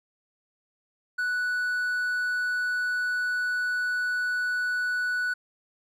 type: tone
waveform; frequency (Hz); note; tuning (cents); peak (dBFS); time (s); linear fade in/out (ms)
triangle; 1480; F#6; 0; -23; 1.18-5.34; 10
effects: none